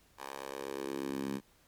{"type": "tone with high-pass filter sweep", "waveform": "10% pulse", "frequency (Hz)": 68.4, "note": "C#2", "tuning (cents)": -23, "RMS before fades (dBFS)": -39, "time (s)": [0.17, 1.41], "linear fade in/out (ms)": 50, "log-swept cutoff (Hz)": [790, 200], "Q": 2.2, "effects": ["pink hiss -66 dBFS RMS until 1.67 s", "MP3 96 kbps"]}